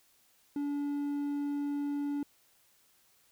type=tone; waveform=triangle; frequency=287.2 Hz; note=D4; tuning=39 cents flat; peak=-29 dBFS; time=0.56-2.23 s; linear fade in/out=2 ms; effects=white hiss -67 dBFS RMS until 3.31 s